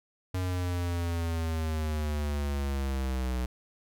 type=linear sweep; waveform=square; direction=down; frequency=92.5 to 61.74 Hz; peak=-29 dBFS; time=0.34-3.46 s; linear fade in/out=5 ms; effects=none